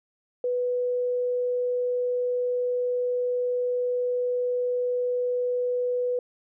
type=tone; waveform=sine; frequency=493.9 Hz; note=B4; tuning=in tune; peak=-23 dBFS; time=0.44-6.19 s; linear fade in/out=2 ms; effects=none